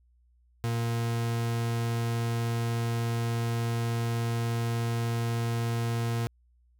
40% pulse tone, 116.54 Hz, A#2, in tune, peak -26 dBFS, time 0.64-6.27 s, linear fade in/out 0 ms, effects added 60 Hz sine -61 dBFS peak until 6.79 s

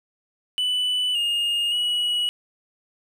triangle tone with pitch steps, 2983 / 2840 / 2921 Hz, F#7 / F7 / F#7, +13 / +28 / -23 cents, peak -19 dBFS, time 0.58-2.29 s, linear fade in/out 0 ms, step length 570 ms, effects none

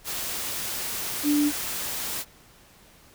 sine tone in noise, 293.7 Hz, D4, in tune, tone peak -19 dBFS, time 1.23-1.52 s, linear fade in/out 50 ms, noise white, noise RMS -31 dBFS, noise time 0.04-2.25 s, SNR +9 dB, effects pink hiss -54 dBFS RMS until 3.14 s

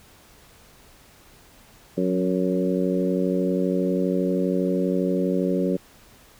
harmonic tone with a mistuned harmonic, 92.5 Hz, F#2, in tune, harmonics 2 / 3 / 4 / 5 / 6, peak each -24 / -26 / -27 / -28 / -29 dBFS, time 1.97-5.77 s, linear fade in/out 10 ms, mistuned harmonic 2, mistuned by -22 cents, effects pink hiss -52 dBFS RMS until 6.39 s

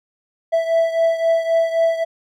triangle beating tone pair, 659.3 / 663.1 Hz, E5 / E5, 0 / +10 cents, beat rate 3.8 Hz, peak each -14 / -19 dBFS, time 0.52-2.05 s, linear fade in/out 20 ms, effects none

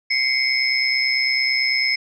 sine tone cluster, 2086 / 2215 / 5190 Hz, C7 / C#7 / E8, -6 / -2 / -28 cents, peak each -21 dBFS, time 0.1-1.96 s, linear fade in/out 10 ms, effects tanh soft clip ceiling -8 dBFS

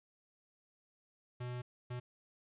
square tone bursts at uneven times, 123.47 Hz, B2, in tune, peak -40 dBFS, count 2, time 1.4-1.62 / 1.9-2 s, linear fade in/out 10 ms, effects resampled to 8000 Hz + 13-bit

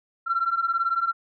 sine beating tone pair, 1348 / 1366 Hz, E6 / F6, +38 / -39 cents, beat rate 18 Hz, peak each -25 / -23 dBFS, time 0.26-1.13 s, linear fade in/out 20 ms, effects tanh soft clip ceiling -15 dBFS

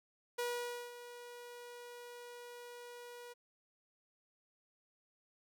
sawtooth tone with ADSR envelope, 483.3 Hz, B4, 38 cents flat, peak -31 dBFS, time 0.38-3.34 s, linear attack 11 ms, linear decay 520 ms, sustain -14 dB, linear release 20 ms, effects none

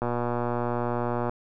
click train, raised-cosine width 1 ms, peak -14 dBFS, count 154, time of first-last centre 0.02-1.295 s, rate 120 Hz, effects none

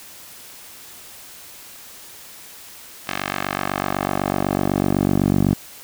10% pulse tone with band-pass filter sweep, 48 Hz, G1, 36 cents flat, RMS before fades -21 dBFS, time 3.07-5.54 s, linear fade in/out 10 ms, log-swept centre 2300 to 200 Hz, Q 0.85, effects white hiss -41 dBFS RMS until 5.83 s

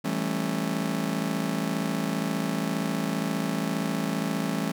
40% pulse chord, A dominant seventh, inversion second, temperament just, 165 / 198 / 220 / 275 Hz, E3 / G3 / A3 / C#4, +2 / +18 / 0 / -14 cents, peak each -31 dBFS, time 0.04-4.72 s, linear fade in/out 10 ms, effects none

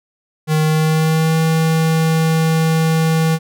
square tone with pitch glide, 155.56 to 160.95 Hz, D#3 to E3, 0 to -41 cents, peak -13 dBFS, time 0.47-3.39 s, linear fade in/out 50 ms, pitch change +59 cents, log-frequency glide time 0.62-1.37 s, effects none

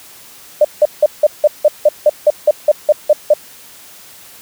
sine tone bursts, 600 Hz, D5, 37 cents sharp, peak -4 dBFS, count 14, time 0.61-3.338 s, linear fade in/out 5 ms, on 37 ms, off 170 ms, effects white hiss -39 dBFS RMS until 4.41 s + high-pass 60 Hz 12 dB/octave

